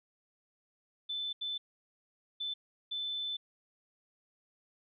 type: tone bursts at uneven times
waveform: sine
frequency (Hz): 3520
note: A7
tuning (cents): 0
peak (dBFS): -34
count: 4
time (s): 1.09-1.33 / 1.41-1.58 / 2.4-2.54 / 2.91-3.37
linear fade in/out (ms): 10
effects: none